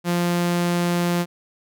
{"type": "tone", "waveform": "sawtooth", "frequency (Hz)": 174.2, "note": "F3", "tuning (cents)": -4, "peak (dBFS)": -15, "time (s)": [0.04, 1.26], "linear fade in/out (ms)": 50, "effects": []}